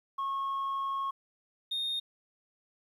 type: tone pair in turn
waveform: sine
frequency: 1092 / 3684 Hz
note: C#6 / A#7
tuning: -26 / -21 cents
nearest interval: octave + major sixth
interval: 2105 cents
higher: second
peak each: -28 dBFS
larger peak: neither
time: 0.18-1.11 / 1.71-2 s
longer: first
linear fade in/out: 10 ms
effects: tanh soft clip ceiling -29 dBFS + 11-bit